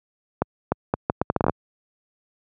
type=accelerating click train; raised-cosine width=1 ms; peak=-5 dBFS; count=12; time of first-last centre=0.42-1.496 s; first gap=300 ms; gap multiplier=0.73; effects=high-pass 80 Hz 12 dB/octave